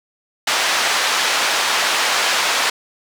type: band-pass noise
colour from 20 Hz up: pink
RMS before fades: -18 dBFS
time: 0.47-2.7 s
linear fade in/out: 5 ms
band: 890 to 6200 Hz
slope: 12 dB/octave
effects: none